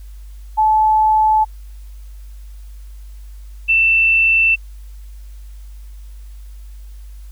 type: tone pair in turn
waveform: sine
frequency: 866 / 2671 Hz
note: A5 / E7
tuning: -28 / +22 cents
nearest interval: octave + perfect fifth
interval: 1950 cents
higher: second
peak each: -10 dBFS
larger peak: neither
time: 0.57-1.45 / 3.68-4.56 s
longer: neither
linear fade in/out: 20 ms
effects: added 50 Hz sine -32 dBFS peak until 7.31 s + white hiss -54 dBFS RMS until 7.31 s